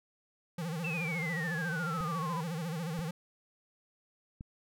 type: tone with vibrato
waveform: square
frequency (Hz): 164.81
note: E3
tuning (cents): 0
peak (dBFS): -35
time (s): 0.58-3.11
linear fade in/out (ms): 5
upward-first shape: sine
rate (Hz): 14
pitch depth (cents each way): 140
type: exponential sweep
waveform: sine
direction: down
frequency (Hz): 2695 to 972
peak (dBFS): -35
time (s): 0.84-2.41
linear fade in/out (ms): 5
type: clicks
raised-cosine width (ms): 5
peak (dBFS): -31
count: 3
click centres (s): 2.007 / 2.991 / 4.409
effects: none